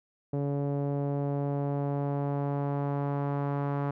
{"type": "tone with low-pass filter sweep", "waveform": "sawtooth", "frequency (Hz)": 141.9, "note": "C#3", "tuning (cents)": 41, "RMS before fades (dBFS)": -30, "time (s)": [0.33, 3.91], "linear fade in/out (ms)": 5, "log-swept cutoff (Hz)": [530, 1100], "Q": 1.5, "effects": []}